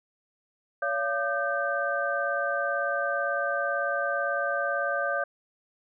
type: tone cluster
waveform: sine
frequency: 566 / 684 / 1207 / 1555 Hz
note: C#5 / F5 / D6 / G6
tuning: +36 / -36 / +47 / -14 cents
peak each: -30 / -32 / -33 / -29 dBFS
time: 0.82-5.24 s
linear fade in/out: 5 ms
effects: none